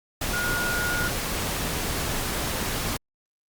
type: tone in noise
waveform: sine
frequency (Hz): 1435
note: F6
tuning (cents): +47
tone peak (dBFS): -26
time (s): 0.33-1.08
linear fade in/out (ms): 5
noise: pink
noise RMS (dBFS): -28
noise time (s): 0.21-2.97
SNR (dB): -1
effects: Opus 48 kbps